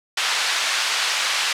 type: band-pass noise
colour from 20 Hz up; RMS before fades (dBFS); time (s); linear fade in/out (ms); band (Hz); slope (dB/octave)
white; -22; 0.17-1.53; 5; 1000 to 4300; 12
effects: low-pass 11000 Hz 12 dB/octave